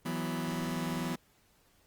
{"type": "chord", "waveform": "sawtooth", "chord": "E suspended second", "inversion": "none", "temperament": "just", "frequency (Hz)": [164.81, 185.42, 247.2], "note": ["E3", "F#3", "B3"], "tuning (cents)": [0, 4, 2], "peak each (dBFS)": [-32, -34, -32], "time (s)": [0.05, 1.16], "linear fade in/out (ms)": 10, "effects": ["pink hiss -67 dBFS RMS until 1.86 s", "Opus 24 kbps"]}